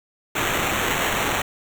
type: noise with sample-and-hold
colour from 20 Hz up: blue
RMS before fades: -23 dBFS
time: 0.35-1.42 s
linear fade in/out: 5 ms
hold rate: 4900 Hz
effects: none